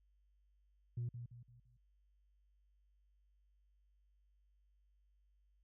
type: tone with echo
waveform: sine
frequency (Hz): 120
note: B2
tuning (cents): -49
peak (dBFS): -36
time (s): 0.97-1.09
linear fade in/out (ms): 5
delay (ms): 170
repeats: 4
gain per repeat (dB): -8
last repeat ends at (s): 1.77
effects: tanh soft clip ceiling -35 dBFS + added 50 Hz sine -70 dBFS peak until 5.63 s